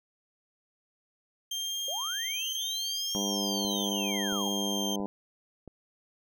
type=tone with vibrato; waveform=30% pulse; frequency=3175 Hz; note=G7; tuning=21 cents sharp; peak=-29 dBFS; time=1.51-4.96 s; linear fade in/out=5 ms; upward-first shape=triangle; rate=0.77 Hz; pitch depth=20 cents each way
type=linear two-way sweep; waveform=sine; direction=up then down; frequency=505 to 5920 to 740 Hz; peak=-37 dBFS; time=1.88-4.49 s; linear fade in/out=2 ms; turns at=3.23 s
type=harmonic tone; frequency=100.2 Hz; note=G2; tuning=38 cents sharp; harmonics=2 / 3 / 4 / 5 / 6 / 7 / 8 / 9 / 10; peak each=-33 / -37 / -39 / -41 / -43 / -44 / -45 / -46 / -47 dBFS; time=3.15-5.06 s; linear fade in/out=0 ms
type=click train; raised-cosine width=2 ms; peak=-31 dBFS; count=4; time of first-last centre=3.65-5.677 s; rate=1.48 Hz
effects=none